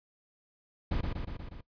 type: noise with echo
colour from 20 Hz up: brown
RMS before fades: -30 dBFS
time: 0.91-1.01 s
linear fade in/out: 5 ms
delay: 120 ms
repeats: 5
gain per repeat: -3 dB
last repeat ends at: 1.61 s
effects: noise-tail reverb RT60 0.1 s tail -19 dB re dry + resampled to 11025 Hz